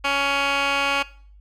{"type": "tone with band-pass filter", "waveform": "15% pulse", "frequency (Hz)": 279.3, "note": "C#4", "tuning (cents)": 13, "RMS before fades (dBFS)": -22, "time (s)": [0.04, 1.03], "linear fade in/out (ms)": 10, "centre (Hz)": 2100, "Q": 1.7, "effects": ["noise-tail reverb RT60 0.5 s tail -19 dB re dry", "added 50 Hz sine -45 dBFS peak until 1.4 s"]}